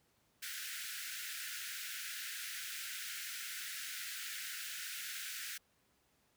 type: high-pass noise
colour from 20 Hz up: pink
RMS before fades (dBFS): -44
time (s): 0.42-5.58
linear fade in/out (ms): 10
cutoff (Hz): 1400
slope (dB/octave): 96
effects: pink hiss -74 dBFS RMS until 6.36 s + high-pass 60 Hz 12 dB/octave